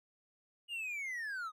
triangle linear sweep, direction down, 2885 to 1221 Hz, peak -36 dBFS, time 0.68-1.52 s, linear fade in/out 50 ms, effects none

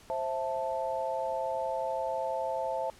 sine chord, A minor, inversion first, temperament just, 528 / 660 / 880 Hz, C5 / E5 / A5, +16 / +2 / 0 cents, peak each -34 dBFS, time 0.1-2.9 s, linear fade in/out 0 ms, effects pink hiss -56 dBFS RMS until 2.99 s + low-pass 11000 Hz 12 dB/octave

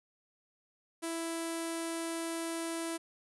sawtooth tone with low-pass filter, 330.9 Hz, E4, 7 cents sharp, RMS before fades -37 dBFS, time 1.02-2.98 s, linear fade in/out 20 ms, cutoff 9900 Hz, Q 3.8, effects none

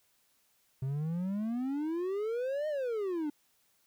triangle exponential two-way sweep, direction up then down, 129.4 to 622.3 to 287.4 Hz, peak -29 dBFS, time 0.82-3.3 s, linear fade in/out 5 ms, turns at 2.68 s, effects white hiss -71 dBFS RMS until 3.86 s

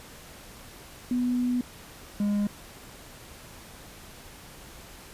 sine / triangle tone pair in turn, 246.9 / 205.1 Hz, B3 / G#3, 0 / -21 cents, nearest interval minor third, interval 321 cents, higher first, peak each -23 / -21 dBFS, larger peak second, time 1.11-1.61 / 2.2-2.47 s, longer first, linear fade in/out 2 ms, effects pink hiss -47 dBFS RMS until 5.13 s + resampled to 32000 Hz

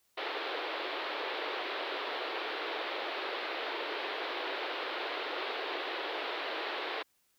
pink band-pass noise, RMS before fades -37 dBFS, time 0.17-7.03 s, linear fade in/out 10 ms, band 340 to 4100 Hz, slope 48 dB/octave, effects white hiss -73 dBFS RMS until 7.38 s

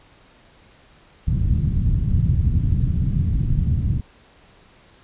white low-pass noise, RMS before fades -19 dBFS, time 1.27-4.01 s, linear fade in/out 10 ms, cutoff 150 Hz, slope 24 dB/octave, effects pink hiss -52 dBFS RMS until 5.03 s + resampled to 8000 Hz

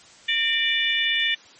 harmonic tone with a mistuned harmonic, 587.3 Hz, D5, in tune, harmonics 3 / 4 / 5 / 6, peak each -25 / -25 / -25 / -25 dBFS, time 0.28-1.35 s, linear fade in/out 10 ms, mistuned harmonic 3, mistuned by +60 cents, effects white hiss -49 dBFS RMS until 1.59 s + MP3 32 kbps

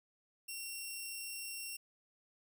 10% pulse tone, 2733 Hz, F7, 38 cents flat, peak -33 dBFS, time 0.48-1.77 s, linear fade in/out 10 ms, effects none

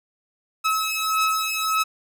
sawtooth beating tone pair, 1290 / 1291.7 Hz, E6 / E6, -38 / -36 cents, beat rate 1.7 Hz, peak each -20 dBFS, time 0.64-1.84 s, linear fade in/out 20 ms, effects none

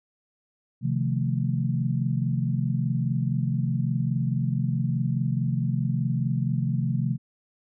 sine chord, F dominant seventh, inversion second, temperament equal, 130.81 / 155.56 / 174.61 / 220 Hz, C3 / Eb3 / F3 / A3, 0 / 0 / 0 / 0 cents, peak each -25 / -29 / -30 / -31 dBFS, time 0.81-7.18 s, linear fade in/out 50 ms, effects none

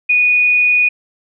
sine tone, 2468 Hz, D#7, 15 cents flat, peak -9 dBFS, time 0.09-0.89 s, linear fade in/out 10 ms, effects none

